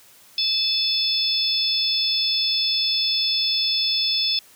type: harmonic tone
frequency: 870 Hz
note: A5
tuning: 20 cents flat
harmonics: 3 / 4 / 5 / 6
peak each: -32 / -23 / -28 / -22 dBFS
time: 0.38-4.39 s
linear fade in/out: 2 ms
effects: white hiss -51 dBFS RMS until 4.55 s + high-pass 60 Hz 12 dB/octave